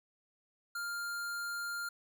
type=tone; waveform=square; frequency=1400 Hz; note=F6; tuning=4 cents sharp; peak=-37 dBFS; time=0.75-1.89 s; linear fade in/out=5 ms; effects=none